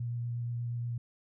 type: tone with vibrato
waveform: sine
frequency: 119.2 Hz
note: A#2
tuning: 39 cents sharp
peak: -32 dBFS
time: 0-0.98 s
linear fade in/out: 5 ms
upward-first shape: sine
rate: 8.4 Hz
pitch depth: 11 cents each way
effects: none